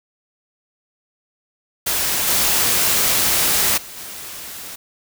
white noise with level steps, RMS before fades -20 / -17 / -36 / -33 dBFS, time 1.86-4.76 s, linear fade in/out 10 ms, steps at 2.27 / 3.77 / 3.96 s, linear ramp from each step 10 ms, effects none

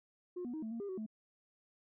sine tone with pitch steps, 358.2 / 243.1 / 313.6 / 221.1 / 231.2 / 402.8 / 374.5 / 217.4 Hz, F4 / B3 / D#4 / A3 / A#3 / G4 / F#4 / A3, +44 / -27 / +14 / +9 / -14 / +47 / +21 / -21 cents, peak -37 dBFS, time 0.36-1.064 s, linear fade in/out 10 ms, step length 88 ms, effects tanh soft clip ceiling -36 dBFS

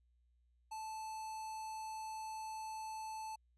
square tone with notch filter, 875 Hz, A5, 10 cents flat, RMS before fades -45 dBFS, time 0.71-3.36 s, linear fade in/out 10 ms, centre 3100 Hz, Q 1.6, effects added 60 Hz sine -70 dBFS peak until 3.57 s + resampled to 24000 Hz

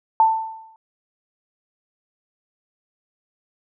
sine tone with exponential decay, 889 Hz, A5, 18 cents sharp, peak -9 dBFS, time 0.2-0.76 s, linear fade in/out 1 ms, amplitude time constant 120 ms, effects none

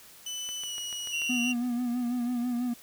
25% pulse tone with pitch glide, 3000 to 2915 Hz, F#7 to F#7, +23 to -26 cents, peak -30 dBFS, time 0.26-1.52 s, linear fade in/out 5 ms, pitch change -49 cents, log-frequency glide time 0.59-0.75 s
click train, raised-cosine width 0.3 ms, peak -28 dBFS, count 6, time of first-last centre 0.49-1.219 s, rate 6.86 Hz
sine tone, 2759 Hz, F7, 22 cents flat, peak -29 dBFS, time 1.12-1.54 s, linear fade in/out 20 ms
triangle tone with vibrato, 243.4 Hz, B3, 25 cents flat, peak -25 dBFS, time 1.29-2.74 s, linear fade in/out 10 ms, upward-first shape sine, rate 6.1 Hz, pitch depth 48 cents each way
effects white hiss -52 dBFS RMS until 2.82 s

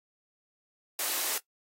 white high-pass noise, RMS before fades -31 dBFS, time 0.99-1.38 s, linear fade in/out 2 ms, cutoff 280 Hz, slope 48 dB/octave, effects noise-tail reverb RT60 0.1 s tail -19 dB re dry + AAC 48 kbps

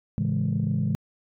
sine chord, A major seventh, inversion none, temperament equal, 110 / 138.59 / 164.81 / 207.7 Hz, A2 / C#3 / E3 / G#3, 0 / 0 / 0 / 0 cents, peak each -27 dBFS, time 0.18-0.95 s, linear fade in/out 0 ms, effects tanh soft clip ceiling -16 dBFS

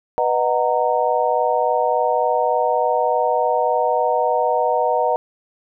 sine chord, B major seventh, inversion none, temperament just, 493.9 / 617.4 / 740.8 / 926 Hz, B4 / D#5 / F#5 / A#5, 0 / -14 / +2 / -12 cents, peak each -21 dBFS, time 0.18-5.16 s, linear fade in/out 0 ms, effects none

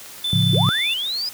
click train, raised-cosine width 0.2 ms, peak -24 dBFS, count 7, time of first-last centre 0.06-0.789 s, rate 8.23 Hz
triangle tone, 3520 Hz, A7, in tune, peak -19 dBFS, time 0.24-0.94 s, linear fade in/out 5 ms
sine chord, A augmented, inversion none, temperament equal, 110 / 138.59 / 174.61 Hz, A2 / C#3 / E#3, 0 / 0 / 0 cents, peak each -19 / -20 / -20 dBFS, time 0.33-0.69 s, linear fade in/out 0 ms
sine linear sweep, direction up, 299.5 to 5060 Hz, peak -22 dBFS, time 0.53-1.29 s, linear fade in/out 2 ms
effects white hiss -39 dBFS RMS until 1.33 s + high-pass 60 Hz 12 dB/octave

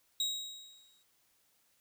35% pulse tone with exponential decay, 3810 Hz, A#7, 37 cents sharp, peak -27 dBFS, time 0.2-1.03 s, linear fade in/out 2 ms, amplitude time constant 180 ms, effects white hiss -72 dBFS RMS until 1.8 s

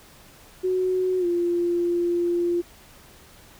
sine tone with pitch glide, 369.9 to 347.1 Hz, F#4 to F4, 0 to -11 cents, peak -20 dBFS, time 0.63-2.62 s, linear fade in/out 20 ms, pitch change -111 cents, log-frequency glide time 1.19-1.26 s, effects pink hiss -50 dBFS RMS until 3.59 s

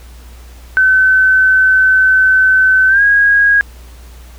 sine tone with pitch glide, 1524 to 1642.8 Hz, G6 to G#6, -49 to -19 cents, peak -6 dBFS, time 0.77-3.61 s, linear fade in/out 0 ms, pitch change +130 cents, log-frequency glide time 2.88-3.02 s, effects added 60 Hz sine -33 dBFS peak until 4.38 s + pink hiss -43 dBFS RMS until 4.38 s

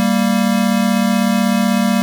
square tone pair together, 196 / 232.1 Hz, G3 / A#3, 0 / -7 cents, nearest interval minor third, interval 293 cents, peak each -16 dBFS, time 0-2.02 s, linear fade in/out 0 ms, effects none

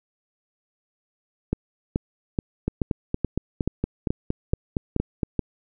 two click trains, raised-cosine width 3 ms, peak -9 / -10 dBFS, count 10 / 12, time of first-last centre 1.53-5.393 / 2.68-5.232 s, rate 2.33 / 4.31 Hz, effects none

